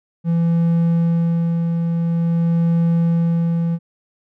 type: tone with tremolo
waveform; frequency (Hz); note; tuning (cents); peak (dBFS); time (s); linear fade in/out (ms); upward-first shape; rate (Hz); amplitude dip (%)
triangle; 167.9; E3; +32; -11; 0.24-3.79; 50; sine; 0.48; 35
effects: none